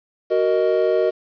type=chord; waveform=triangle; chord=D# minor; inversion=first; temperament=just; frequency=373.4 / 466.7 / 622.3 Hz; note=F#4 / A#4 / D#5; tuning=+16 / +2 / 0 cents; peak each=-18 dBFS; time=0.3-1.11 s; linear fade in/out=20 ms; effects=resampled to 11025 Hz + 8-bit